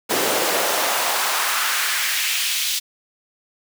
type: noise with high-pass filter sweep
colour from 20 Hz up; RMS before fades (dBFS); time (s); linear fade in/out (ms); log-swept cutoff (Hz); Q
pink; -21; 0.09-2.8; 20; 340 to 3600; 1.5
effects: none